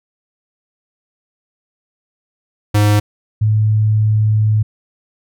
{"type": "tone pair in turn", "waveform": ["square", "sine"], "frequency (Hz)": [104.2, 107.63], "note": ["G#2", "A2"], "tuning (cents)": [6, -38], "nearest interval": "minor second", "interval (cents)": 56, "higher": "second", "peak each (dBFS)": -10, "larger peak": "neither", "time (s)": [[2.74, 3], [3.41, 4.63]], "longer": "second", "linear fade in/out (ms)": 10, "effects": []}